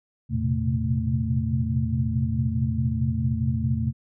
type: tone cluster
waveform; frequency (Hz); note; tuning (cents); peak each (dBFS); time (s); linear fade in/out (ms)
sine; 83.5 / 113.9 / 126.7 / 131.4 / 222.5; E2 / A#2 / B2 / C3 / A3; +23 / -40 / +45 / +8 / +20; -28; 0.29-3.93; 50
effects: none